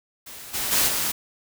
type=noise with level steps; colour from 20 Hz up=white; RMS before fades=-40 / -27 / -20 / -25 dBFS; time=0.26-1.12 s; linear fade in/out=10 ms; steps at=0.53 / 0.71 / 0.87 s; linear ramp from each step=20 ms; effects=none